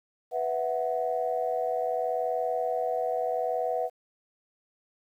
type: chord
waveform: sine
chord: B suspended fourth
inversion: none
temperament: equal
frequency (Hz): 493.9 / 659.3 / 740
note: B4 / E5 / F#5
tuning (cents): 0 / 0 / 0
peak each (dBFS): -30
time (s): 0.31-3.9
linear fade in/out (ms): 50
effects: tanh soft clip ceiling -16 dBFS + 10-bit